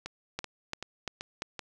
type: two click trains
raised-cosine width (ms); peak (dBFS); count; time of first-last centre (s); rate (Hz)
0.2; -20 / -16; 5 / 4; 0.06-1.593 / 0.39-1.421; 2.61 / 2.91
effects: none